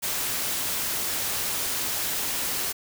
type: noise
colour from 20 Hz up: white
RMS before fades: -28 dBFS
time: 0.02-2.73 s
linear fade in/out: 20 ms
effects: none